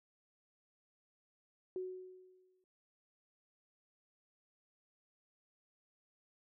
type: tone with exponential decay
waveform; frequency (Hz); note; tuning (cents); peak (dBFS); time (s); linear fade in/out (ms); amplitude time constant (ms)
sine; 370; F#4; 0; -36; 1.76-2.64; 1; 190
effects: none